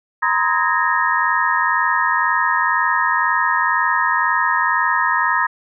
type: tone cluster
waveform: sine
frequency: 949 / 1031 / 1262 / 1661 / 1846 Hz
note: A#5 / C6 / D#6 / G#6 / A#6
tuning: +31 / -26 / +24 / 0 / -17 cents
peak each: -21 dBFS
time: 0.22-5.47 s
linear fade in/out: 10 ms
effects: none